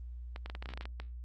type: clicks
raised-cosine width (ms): 0.3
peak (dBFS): -26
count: 12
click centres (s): 0.361 / 0.46 / 0.499 / 0.551 / 0.625 / 0.658 / 0.69 / 0.737 / 0.775 / 0.81 / 0.855 / 1
effects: added 60 Hz sine -41 dBFS peak until 1.24 s + Opus 24 kbps